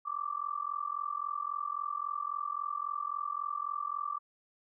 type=tone with amplitude modulation; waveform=sine; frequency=1169 Hz; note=D6; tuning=8 cents flat; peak=-29 dBFS; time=0.05-4.19 s; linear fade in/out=20 ms; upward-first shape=sine; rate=43.7 Hz; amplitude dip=95%; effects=none